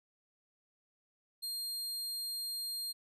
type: tone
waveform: sawtooth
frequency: 4200 Hz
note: C8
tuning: 6 cents sharp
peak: -34 dBFS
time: 1.42-2.93 s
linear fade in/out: 20 ms
effects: resampled to 32000 Hz